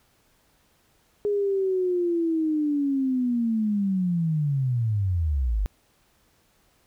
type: linear sweep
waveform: sine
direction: down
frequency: 415.3 to 45.57 Hz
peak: -21 dBFS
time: 1.25-5.66 s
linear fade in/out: 0 ms
effects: pink hiss -64 dBFS RMS until 6.86 s